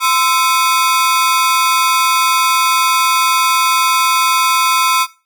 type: ring-modulated tone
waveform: sawtooth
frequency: 1178 Hz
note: D6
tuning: 5 cents sharp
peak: -4 dBFS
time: 0-5.07 s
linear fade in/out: 50 ms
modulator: 148 Hz
effects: noise-tail reverb RT60 0.3 s tail -17 dB re dry